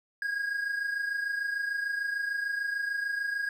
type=tone pair together; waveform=triangle; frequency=1634.5 / 1661.2 Hz; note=G#6 / G#6; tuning=-28 / 0 cents; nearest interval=unison; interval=28 cents; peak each=-28 / -35 dBFS; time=0.22-3.49 s; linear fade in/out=2 ms; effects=none